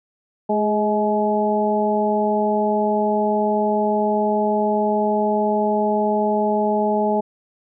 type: harmonic tone with a mistuned harmonic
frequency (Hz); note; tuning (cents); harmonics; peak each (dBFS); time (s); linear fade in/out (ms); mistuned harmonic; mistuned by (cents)
211.7; G#3; +33; 1 / 2 / 3 / 4; -22 / -22 / -22 / -22; 0.49-7.21; 10; 2; -28
effects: none